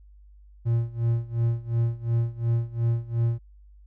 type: tone with tremolo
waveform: triangle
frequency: 116.6 Hz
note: A#2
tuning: 1 cent sharp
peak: -17 dBFS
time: 0.65-3.39 s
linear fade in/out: 20 ms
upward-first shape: sine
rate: 2.8 Hz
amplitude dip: 90%
effects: added 50 Hz sine -48 dBFS peak until 3.86 s

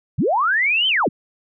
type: linear two-way sweep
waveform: sine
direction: up then down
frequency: 87.31 to 3163 to 87.31 Hz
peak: -15 dBFS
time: 0.18-1.09 s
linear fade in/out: 10 ms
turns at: 0.88 s
effects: none

